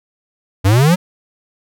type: exponential sweep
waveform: square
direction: up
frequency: 91 to 190.1 Hz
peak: -9 dBFS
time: 0.64-0.96 s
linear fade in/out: 20 ms
effects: none